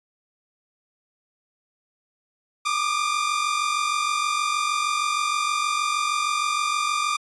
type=tone pair together; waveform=sawtooth; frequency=1174.7 / 1221.1 Hz; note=D6 / D#6; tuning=0 / -33 cents; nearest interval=minor second; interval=67 cents; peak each=-21 dBFS; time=2.65-7.17 s; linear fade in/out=10 ms; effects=resampled to 22050 Hz